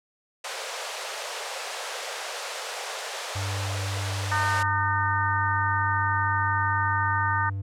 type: high-pass noise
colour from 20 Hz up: pink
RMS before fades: -33 dBFS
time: 0.44-4.63 s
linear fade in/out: 5 ms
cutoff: 460 Hz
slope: 48 dB/octave
type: tone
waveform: triangle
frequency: 98 Hz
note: G2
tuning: in tune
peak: -26 dBFS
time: 3.35-7.62 s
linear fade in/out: 10 ms
type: harmonic tone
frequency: 304.4 Hz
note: D#4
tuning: 38 cents flat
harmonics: 3 / 4 / 5 / 6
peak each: -27 / -28 / -29 / -30 dBFS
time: 4.31-7.5 s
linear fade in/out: 10 ms
effects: low-pass 8000 Hz 12 dB/octave